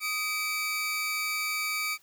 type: tone pair together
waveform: sawtooth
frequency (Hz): 1244.5 / 2301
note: D#6 / D7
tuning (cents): 0 / -36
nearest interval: major seventh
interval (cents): 1064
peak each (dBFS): -32 / -26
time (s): 0-1.98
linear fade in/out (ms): 50
effects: white hiss -62 dBFS RMS until 2.02 s